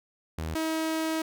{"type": "tone pair in turn", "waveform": "sawtooth", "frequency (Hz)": [79.9, 319.6], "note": ["D#2", "D#4"], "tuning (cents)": [47, 47], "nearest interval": "2 octaves", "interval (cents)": 2400, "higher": "second", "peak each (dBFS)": [-27, -23], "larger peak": "second", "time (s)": [[0.38, 0.55], [0.55, 1.22]], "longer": "second", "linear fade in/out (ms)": 5, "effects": []}